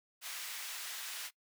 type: high-pass noise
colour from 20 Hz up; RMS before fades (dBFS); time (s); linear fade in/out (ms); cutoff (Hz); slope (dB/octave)
pink; -43; 0.21-1.31; 50; 1700; 12
effects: noise-tail reverb RT60 0.1 s tail -21 dB re dry